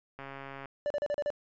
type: click train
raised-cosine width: 0.5 ms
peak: -28 dBFS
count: 65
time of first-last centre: 0.19-0.657 s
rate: 137 Hz
type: tone bursts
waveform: triangle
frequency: 584 Hz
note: D5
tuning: 10 cents flat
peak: -26 dBFS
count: 6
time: 0.86-1.303 s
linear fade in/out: 0 ms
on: 43 ms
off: 37 ms
effects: resampled to 16000 Hz